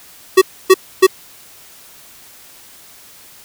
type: tone bursts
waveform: square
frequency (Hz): 377.4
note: F#4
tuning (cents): +34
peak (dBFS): -4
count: 3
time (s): 0.37-1.068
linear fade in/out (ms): 10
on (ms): 46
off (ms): 280
effects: white hiss -42 dBFS RMS until 3.44 s